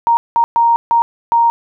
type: tone bursts at uneven times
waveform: sine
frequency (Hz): 932.3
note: A#5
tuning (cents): 0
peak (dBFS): -8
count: 5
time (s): 0.07-0.17 / 0.36-0.44 / 0.56-0.76 / 0.91-1.02 / 1.32-1.5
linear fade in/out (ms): 0
effects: none